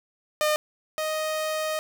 sawtooth tone pair in turn, 608 / 623.3 Hz, D#5 / D#5, -40 / +3 cents, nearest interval unison, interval 43 cents, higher second, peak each -17 / -22 dBFS, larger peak first, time 0.41-0.56 / 0.98-1.79 s, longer second, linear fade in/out 0 ms, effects none

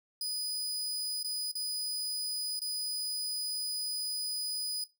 sawtooth tone with dropouts, 4971 Hz, D#8, 2 cents flat, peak -30 dBFS, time 0.21-4.84 s, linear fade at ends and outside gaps 2 ms, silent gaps 1.229-1.245 / 1.515-1.553 / 2.593-2.617 s, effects noise-tail reverb RT60 0.2 s tail -17 dB re dry

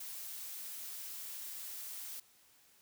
blue noise, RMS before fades -45 dBFS, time 0-2.2 s, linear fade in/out 5 ms, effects white hiss -66 dBFS RMS until 2.81 s

